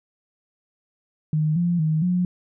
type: tone with pitch steps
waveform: sine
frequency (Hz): 154.2 / 173.5 / 156.6 / 179.5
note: D#3 / F3 / D#3 / F3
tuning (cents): -15 / -11 / +11 / +48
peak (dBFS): -18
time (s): 1.33-2.25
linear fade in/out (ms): 2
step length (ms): 230
effects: none